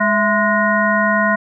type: harmonic tone with a mistuned harmonic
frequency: 207.7 Hz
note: G#3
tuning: in tune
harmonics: 1 / 3 / 5 / 7 / 9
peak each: -19 / -19 / -19 / -19 / -19 dBFS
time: 0-1.36 s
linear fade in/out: 10 ms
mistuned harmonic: 3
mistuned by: +100 cents
effects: none